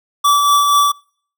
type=tone with tremolo; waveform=square; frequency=1155 Hz; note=D6; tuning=29 cents flat; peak=-9 dBFS; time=0.24-0.92 s; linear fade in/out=10 ms; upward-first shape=triangle; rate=4.2 Hz; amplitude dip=40%; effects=noise-tail reverb RT60 0.5 s tail -25 dB re dry